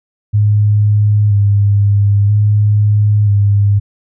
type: tone with vibrato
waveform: sine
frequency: 103 Hz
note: G#2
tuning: 14 cents flat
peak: -7 dBFS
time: 0.33-3.8 s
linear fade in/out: 20 ms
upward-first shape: square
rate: 0.51 Hz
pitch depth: 26 cents each way
effects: none